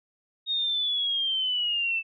sine linear sweep, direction down, 3735 to 2637 Hz, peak -24 dBFS, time 0.46-2.03 s, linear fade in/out 50 ms, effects none

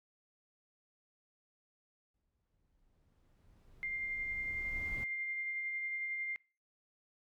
brown noise with exponential growth, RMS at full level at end -43 dBFS, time 2.14-5.04 s, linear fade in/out 2 ms, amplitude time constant 630 ms
sine tone with tremolo, 2100 Hz, C7, 6 cents sharp, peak -35 dBFS, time 3.83-6.36 s, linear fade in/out 0 ms, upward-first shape sine, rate 11 Hz, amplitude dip 25%
effects noise-tail reverb RT60 0.4 s tail -25 dB re dry

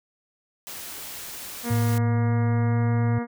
white noise, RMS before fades -37 dBFS, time 0.67-1.98 s, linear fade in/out 0 ms
harmonic tone, 237.4 Hz, A#3, 32 cents sharp, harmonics 1 / 2 / 3 / 4 / 5 / 6 / 7 / 8 / 9, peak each -27 / -33 / -37 / -39 / -41 / -43 / -44 / -45 / -46 dBFS, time 1.63-3.27 s, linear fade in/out 50 ms
sine tone with pitch glide, 110.3 to 113.66 Hz, A2 to A#2, +5 to -43 cents, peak -20 dBFS, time 1.7-3.19 s, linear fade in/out 10 ms, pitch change +52 cents, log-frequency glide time 1.86-2.93 s
effects none

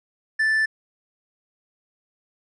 triangle tone, 1760 Hz, A6, in tune, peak -16 dBFS, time 0.39-0.66 s, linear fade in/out 10 ms, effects resampled to 24000 Hz

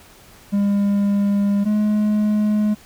triangle tone pair in turn, 201.7 / 211 Hz, G3 / G#3, +50 / +28 cents, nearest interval minor second, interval 78 cents, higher second, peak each -13 dBFS, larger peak neither, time 0.52-1.65 / 1.65-2.75 s, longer first, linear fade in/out 20 ms, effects pink hiss -47 dBFS RMS until 2.85 s

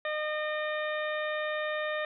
harmonic tone with a mistuned harmonic, 610 Hz, D#5, 34 cents flat, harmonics 1 / 2 / 3 / 4 / 5 / 6, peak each -32 / -38 / -35 / -43 / -49 / -44 dBFS, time 0.05-2.05 s, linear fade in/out 2 ms, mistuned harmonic 4, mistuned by -21 cents, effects none

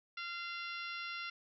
harmonic tone, 690 Hz, F5, 21 cents flat, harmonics 2 / 3 / 4 / 5 / 6 / 7 / 8, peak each -44 / -46 / -46 / -51 / -52 / -55 / -56 dBFS, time 0.17-1.3 s, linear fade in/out 5 ms, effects none

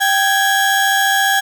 35% pulse tone pair together, 784 / 1662.4 Hz, G5 / G#6, 0 / +1 cents, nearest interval octave + minor second, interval 1301 cents, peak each -14 / -13 dBFS, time 0-1.41 s, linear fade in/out 20 ms, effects none

